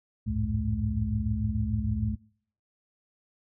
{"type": "tone cluster", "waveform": "sine", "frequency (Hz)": [66.1, 83, 103.9, 110.6, 214], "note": ["C2", "E2", "G#2", "A2", "A3"], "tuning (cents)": [18, 12, 1, 9, -48], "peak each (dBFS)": [-33, -34, -32, -32, -31], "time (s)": [0.26, 2.16], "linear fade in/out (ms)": 20, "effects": ["noise-tail reverb RT60 0.6 s tail -24 dB re dry"]}